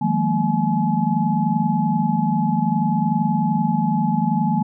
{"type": "tone cluster", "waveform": "sine", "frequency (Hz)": [158.9, 181.4, 211.6, 232.2, 851], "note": ["D#3", "F#3", "G#3", "A#3", "G#5"], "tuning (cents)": [37, -34, 33, -7, 42], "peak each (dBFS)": -23, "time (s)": [0.01, 4.63], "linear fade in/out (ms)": 10, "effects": []}